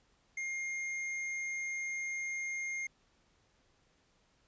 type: tone with hard clipping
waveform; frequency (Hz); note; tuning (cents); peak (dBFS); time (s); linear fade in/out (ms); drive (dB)
sine; 2125; C7; +26; -37; 0.37-2.87; 5; 9
effects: pink hiss -71 dBFS RMS until 4.47 s + resampled to 16000 Hz